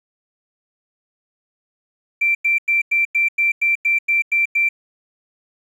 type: tone bursts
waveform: triangle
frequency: 2350 Hz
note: D7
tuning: 1 cent sharp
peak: -10 dBFS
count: 11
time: 2.21-4.69 s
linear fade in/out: 10 ms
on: 140 ms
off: 94 ms
effects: tanh soft clip ceiling -12 dBFS + resampled to 32000 Hz